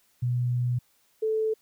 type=tone pair in turn; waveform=sine; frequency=122.9 / 438 Hz; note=B2 / A4; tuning=-8 / -8 cents; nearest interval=octave + minor seventh; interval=2200 cents; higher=second; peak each=-23 / -23 dBFS; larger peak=neither; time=0.22-0.79 / 1.22-1.54 s; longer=first; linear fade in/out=10 ms; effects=white hiss -66 dBFS RMS until 1.61 s